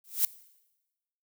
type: noise with exponential growth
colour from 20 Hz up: violet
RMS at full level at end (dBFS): -21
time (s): 0.04-0.25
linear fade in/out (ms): 2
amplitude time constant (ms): 44
effects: noise-tail reverb RT60 1.0 s tail -19 dB re dry